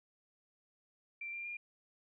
sine tone with pitch steps, 2354 / 2381 / 2409 Hz, D7 / D7 / D7, +3 / +23 / +43 cents, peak -40 dBFS, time 1.21-1.57 s, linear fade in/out 5 ms, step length 120 ms, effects none

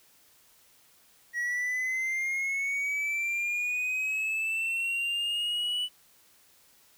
triangle linear sweep, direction up, 1905 to 2973 Hz, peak -26 dBFS, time 1.33-5.89 s, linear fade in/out 50 ms, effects white hiss -61 dBFS RMS until 6.97 s

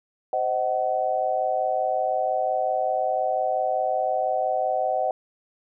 sine chord, C diminished, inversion none, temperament just, 523.3 / 627.9 / 753.5 Hz, C5 / Eb5 / Gb5, 0 / +16 / +31 cents, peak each -28 / -26 / -24 dBFS, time 0.33-5.11 s, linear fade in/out 2 ms, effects none

